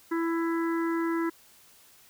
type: harmonic tone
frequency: 332.2 Hz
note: E4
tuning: 13 cents sharp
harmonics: 1 / 3 / 4 / 5 / 6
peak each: -26 / -36 / -38 / -40 / -42 dBFS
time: 0.11-1.3 s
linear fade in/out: 10 ms
effects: white hiss -57 dBFS RMS until 2.09 s